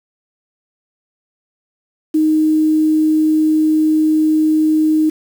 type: tone with quantisation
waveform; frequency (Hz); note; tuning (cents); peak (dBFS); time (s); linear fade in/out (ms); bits
sine; 311.1; D#4; 0; -10; 2.14-5.1; 10; 6
effects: none